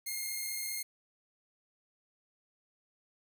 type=tone pair together; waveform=5% pulse; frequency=2100 / 2135 Hz; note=C7 / C7; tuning=+6 / +34 cents; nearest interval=unison; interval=28 cents; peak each=-32 / -26 dBFS; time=0.06-0.83 s; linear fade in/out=10 ms; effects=none